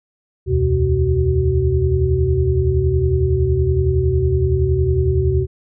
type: tone cluster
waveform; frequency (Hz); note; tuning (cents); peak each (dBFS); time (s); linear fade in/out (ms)
sine; 74.1 / 84.9 / 126 / 376.7; D2 / F2 / B2 / F#4; +16 / -48 / +35 / +31; -19; 0.46-5.47; 50
effects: none